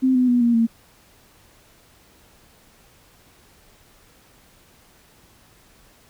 sine tone with pitch steps, 260.3 / 252 / 244 / 236.2 / 228.7 Hz, C4 / B3 / B3 / A#3 / A#3, -9 / +35 / -21 / +23 / -33 cents, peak -14 dBFS, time 0.02-0.67 s, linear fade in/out 20 ms, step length 130 ms, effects pink hiss -54 dBFS RMS until 6.09 s

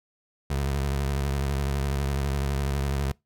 25% pulse tone with vibrato, 69.3 Hz, C#2, in tune, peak -21 dBFS, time 0.5-3.12 s, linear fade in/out 5 ms, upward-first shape sine, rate 12 Hz, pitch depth 74 cents each way, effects noise-tail reverb RT60 0.2 s tail -24 dB re dry

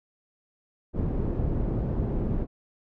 pink low-pass noise, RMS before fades -27 dBFS, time 0.93-2.47 s, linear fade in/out 50 ms, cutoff 370 Hz, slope 12 dB/octave, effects none

